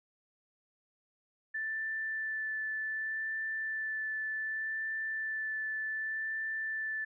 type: tone with vibrato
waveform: sine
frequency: 1760 Hz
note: A6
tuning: in tune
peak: -33 dBFS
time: 1.54-7.05 s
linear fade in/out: 10 ms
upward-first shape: sine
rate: 0.66 Hz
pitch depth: 10 cents each way
effects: none